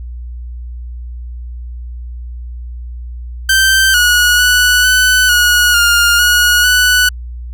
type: tone with pitch steps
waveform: sawtooth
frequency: 1556 / 1457 / 1478 / 1500 / 1454 / 1413 / 1452 / 1485 Hz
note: G6 / F#6 / F#6 / F#6 / F#6 / F6 / F#6 / F#6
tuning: -13 / -27 / -2 / +23 / -31 / +20 / -33 / +6 cents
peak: -4 dBFS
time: 3.49-7.09 s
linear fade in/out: 5 ms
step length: 450 ms
effects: added 60 Hz sine -23 dBFS peak until 7.53 s